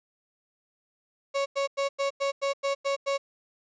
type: tone bursts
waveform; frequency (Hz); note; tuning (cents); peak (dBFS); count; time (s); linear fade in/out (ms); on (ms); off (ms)
35% pulse; 554.4; C#5; 0; -23; 9; 1.34-3.18; 20; 120; 95
effects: resampled to 16000 Hz + 10-bit